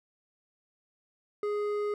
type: tone with hard clipping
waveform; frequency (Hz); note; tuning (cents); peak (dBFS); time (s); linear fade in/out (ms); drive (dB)
sine; 415.3; G#4; 0; -30; 1.43-1.94; 2; 8
effects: none